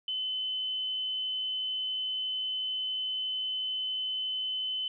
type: tone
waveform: sine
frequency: 3037 Hz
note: F#7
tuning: 44 cents sharp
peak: -30 dBFS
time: 0.08-4.88 s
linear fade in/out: 2 ms
effects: none